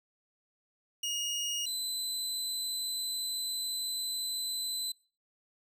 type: tone pair in turn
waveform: 25% pulse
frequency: 2867 / 4027 Hz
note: F7 / B7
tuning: +45 / +33 cents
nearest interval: tritone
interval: 588 cents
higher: second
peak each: -28 dBFS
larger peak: neither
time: 1.03-1.66 / 1.66-4.92 s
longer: second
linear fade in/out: 5 ms
effects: noise-tail reverb RT60 0.4 s tail -25 dB re dry